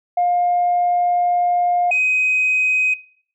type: tone pair in turn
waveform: sine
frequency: 708 / 2516 Hz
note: F5 / D#7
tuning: +23 / +19 cents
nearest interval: octave + minor seventh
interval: 2196 cents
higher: second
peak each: -13 dBFS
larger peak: neither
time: 0.17-1.91 / 1.91-2.94 s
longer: first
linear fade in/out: 5 ms
effects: noise-tail reverb RT60 0.6 s tail -21 dB re dry + tanh soft clip ceiling -10 dBFS